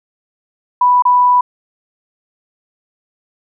sine tone with dropouts, 987.8 Hz, B5, in tune, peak -7 dBFS, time 0.81-1.41 s, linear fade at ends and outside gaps 5 ms, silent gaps 1.023-1.052 s, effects none

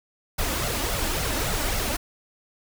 pink noise with flanger, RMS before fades -26 dBFS, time 0.38-1.97 s, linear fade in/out 10 ms, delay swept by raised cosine 1.4 to 3.5 ms, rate 3.6 Hz, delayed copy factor +0.7, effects none

